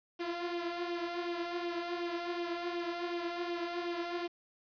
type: tone with flanger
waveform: sawtooth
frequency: 346 Hz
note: F4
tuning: 16 cents flat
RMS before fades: -37 dBFS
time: 0.19-4.28 s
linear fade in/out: 20 ms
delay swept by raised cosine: 0.3 to 4.4 ms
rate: 2.7 Hz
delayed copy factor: +0.55
effects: resampled to 11025 Hz + 9-bit